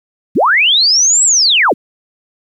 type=linear two-way sweep; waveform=sine; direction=up then down; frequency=115.2 to 7902 to 115.2 Hz; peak=-7 dBFS; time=0.35-1.74 s; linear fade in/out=20 ms; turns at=1.24 s; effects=8-bit